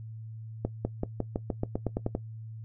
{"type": "accelerating click train", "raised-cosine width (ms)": 2, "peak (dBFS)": -15, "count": 12, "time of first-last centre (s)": [0.65, 2.151], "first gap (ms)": 200, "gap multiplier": 0.92, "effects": ["noise-tail reverb RT60 0.1 s tail -17 dB re dry", "added 111 Hz sine -39 dBFS peak until 2.64 s"]}